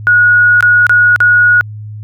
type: tone with dropouts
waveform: sine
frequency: 1452 Hz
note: F#6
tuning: 33 cents flat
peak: -4 dBFS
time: 0.07-1.61 s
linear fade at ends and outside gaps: 0 ms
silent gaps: 0.607-0.626 / 0.867-0.895 / 1.161-1.204 s
effects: added 106 Hz sine -23 dBFS peak until 2.03 s